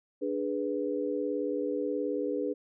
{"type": "chord", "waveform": "sine", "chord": "G# diminished", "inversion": "second", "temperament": "equal", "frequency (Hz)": [293.7, 415.3, 493.9], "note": ["D4", "G#4", "B4"], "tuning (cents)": [0, 0, 0], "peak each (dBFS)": -33, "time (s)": [0.21, 2.54], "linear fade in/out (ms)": 20, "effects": []}